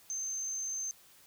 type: tone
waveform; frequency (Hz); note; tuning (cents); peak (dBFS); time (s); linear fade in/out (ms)
sine; 6272; G8; 0; -34; 0.1-0.91; 0
effects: white hiss -60 dBFS RMS until 1.26 s

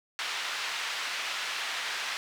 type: band-pass noise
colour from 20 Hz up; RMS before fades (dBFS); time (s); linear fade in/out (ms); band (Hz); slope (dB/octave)
pink; -34; 0.19-2.17; 0; 1500 to 4200; 12
effects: none

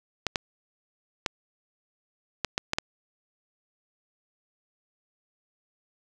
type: clicks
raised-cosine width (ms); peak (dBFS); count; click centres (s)
0.2; -8; 7; 0.267 / 0.358 / 1.262 / 2.447 / 2.579 / 2.734 / 2.785
effects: none

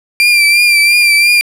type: tone with vibrato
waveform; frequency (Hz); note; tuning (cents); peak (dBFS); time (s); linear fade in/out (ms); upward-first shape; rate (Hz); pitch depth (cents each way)
35% pulse; 2371; D7; +16; -4; 0.2-1.41; 0; triangle; 2.9; 47
effects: low-pass 12000 Hz 12 dB/octave

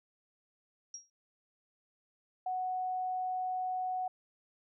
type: tone with exponential decay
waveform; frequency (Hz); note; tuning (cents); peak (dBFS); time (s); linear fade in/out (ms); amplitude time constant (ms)
sine; 5640; F8; +16; -38; 0.94-1.1; 2; 34
type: tone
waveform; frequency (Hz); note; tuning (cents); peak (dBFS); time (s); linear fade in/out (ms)
sine; 740; F#5; 0; -32; 2.46-4.08; 5
effects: none

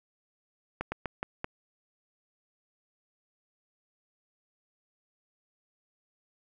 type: slowing click train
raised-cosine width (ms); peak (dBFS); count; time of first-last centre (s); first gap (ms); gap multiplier
0.5; -17; 5; 0.81-1.444; 110; 1.25
effects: none

